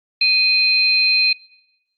sine tone pair together, 2489 / 4144 Hz, D#7 / C8, 0 / -17 cents, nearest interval major sixth, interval 883 cents, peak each -15 dBFS, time 0.21-1.33 s, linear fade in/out 5 ms, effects noise-tail reverb RT60 0.9 s tail -22 dB re dry + Opus 48 kbps

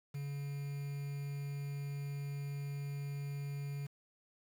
triangle tone with quantisation, 141.6 Hz, C#3, 37 cents sharp, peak -36 dBFS, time 0.14-3.87 s, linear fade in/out 10 ms, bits 9, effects none

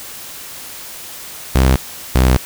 sawtooth tone pair in turn, 65.41 / 63.84 Hz, C2 / C2, 0 / -42 cents, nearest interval unison, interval 42 cents, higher first, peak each -5 dBFS, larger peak neither, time 1.55-1.76 / 2.15-2.37 s, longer second, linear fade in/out 5 ms, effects white hiss -32 dBFS RMS until 2.45 s

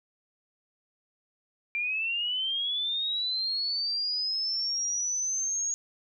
sine linear sweep, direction up, 2359 to 6645 Hz, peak -27 dBFS, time 1.75-5.74 s, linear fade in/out 0 ms, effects none

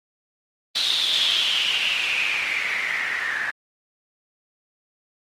blue noise with low-pass filter sweep, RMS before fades -23 dBFS, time 0.75-3.51 s, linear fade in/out 10 ms, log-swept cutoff 3900 to 1700 Hz, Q 7.1, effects Opus 24 kbps

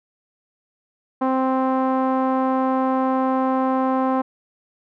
sawtooth tone with low-pass filter, 261.6 Hz, C4, in tune, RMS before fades -20 dBFS, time 1.21-4.22 s, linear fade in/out 10 ms, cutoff 1000 Hz, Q 2.5, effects none

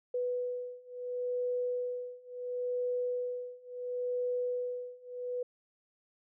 sine beating tone pair, 493.9 / 494.62 Hz, B4 / B4, 0 / +3 cents, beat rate 0.72 Hz, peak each -36 / -35 dBFS, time 0.14-5.43 s, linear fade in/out 5 ms, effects none

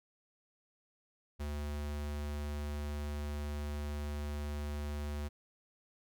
square tone, 73.5 Hz, D2, 2 cents sharp, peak -37 dBFS, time 1.39-5.29 s, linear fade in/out 20 ms, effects none

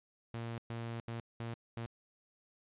sawtooth tone bursts at uneven times, 116 Hz, A#2, 8 cents flat, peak -35 dBFS, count 5, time 0.34-0.58 / 0.7-1 / 1.08-1.2 / 1.4-1.54 / 1.77-1.86 s, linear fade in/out 0 ms, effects resampled to 8000 Hz

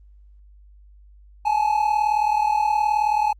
triangle tone pair together, 841.1 / 880 Hz, G#5 / A5, +22 / 0 cents, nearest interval minor second, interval 78 cents, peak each -17 / -21 dBFS, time 1.45-3.33 s, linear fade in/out 10 ms, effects added 50 Hz sine -46 dBFS peak until 3.39 s + Opus 32 kbps

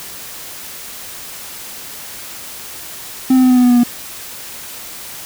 triangle tone with pitch steps, 260 / 257.2 / 254.4 / 251.6 / 248.8 / 246.1 / 243.4 / 240.8 Hz, C4 / C4 / C4 / B3 / B3 / B3 / B3 / B3, -11 / -30 / -48 / +32 / +13 / -6 / -25 / -44 cents, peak -5 dBFS, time 3.3-3.836 s, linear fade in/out 5 ms, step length 67 ms, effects white hiss -31 dBFS RMS until 5.25 s

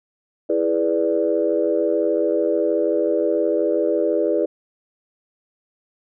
sine chord, E dominant seventh, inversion none, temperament equal, 329.6 / 415.3 / 493.9 / 587.3 Hz, E4 / G#4 / B4 / D5, 0 / 0 / 0 / 0 cents, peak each -22 dBFS, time 0.49-4.46 s, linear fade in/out 10 ms, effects tanh soft clip ceiling -6 dBFS

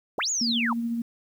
sine linear two-way sweep, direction up then down, 175.2 to 7040 to 833 Hz, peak -24 dBFS, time 0.18-0.73 s, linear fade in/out 2 ms, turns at 0.3 s
sine tone with tremolo, 233.1 Hz, A#3, in tune, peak -24 dBFS, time 0.41-1.02 s, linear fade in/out 5 ms, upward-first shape sine, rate 14 Hz, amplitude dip 30%
effects 9-bit

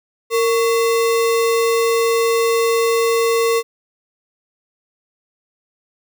sine tone with sample-and-hold, 460.4 Hz, A#4, 22 cents flat, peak -13 dBFS, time 0.3-3.63 s, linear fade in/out 50 ms, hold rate 1575 Hz, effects none

